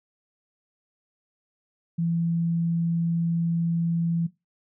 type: tone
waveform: sine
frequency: 167.9 Hz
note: E3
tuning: 32 cents sharp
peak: -22 dBFS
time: 1.98-4.27 s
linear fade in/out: 10 ms
effects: noise-tail reverb RT60 0.2 s tail -17 dB re dry